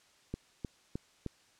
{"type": "click train", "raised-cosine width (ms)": 3, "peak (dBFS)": -23, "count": 4, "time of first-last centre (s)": [0.34, 1.263], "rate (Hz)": 3.25, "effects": ["white hiss -65 dBFS RMS until 1.59 s", "low-pass 7000 Hz 12 dB/octave"]}